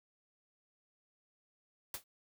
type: noise with exponential decay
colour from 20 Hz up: white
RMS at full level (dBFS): -36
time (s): 1.94-2.04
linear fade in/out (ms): 2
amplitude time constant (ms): 21
effects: none